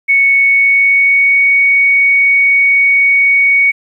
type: tone with pitch glide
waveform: sine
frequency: 2217 to 2234 Hz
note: C#7 to C#7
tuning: 0 to +13 cents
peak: -6 dBFS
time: 0.08-3.72 s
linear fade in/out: 20 ms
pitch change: +13 cents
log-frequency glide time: 0.35-1.44 s
effects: 8-bit